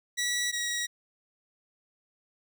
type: tone pair in turn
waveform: 15% pulse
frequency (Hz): 1940 / 1908.9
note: B6 / A#6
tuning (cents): -31 / +41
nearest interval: unison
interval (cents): 28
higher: first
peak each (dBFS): -21 / -23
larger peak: first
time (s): 0.17-0.52 / 0.52-0.87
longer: neither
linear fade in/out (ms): 20
effects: none